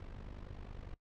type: noise with amplitude modulation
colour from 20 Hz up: brown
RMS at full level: -44 dBFS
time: 0-0.94 s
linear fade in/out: 0 ms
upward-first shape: sine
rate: 49.6 Hz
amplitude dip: 80%
effects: noise-tail reverb RT60 0.1 s tail -19 dB re dry + low-pass 4000 Hz 12 dB/octave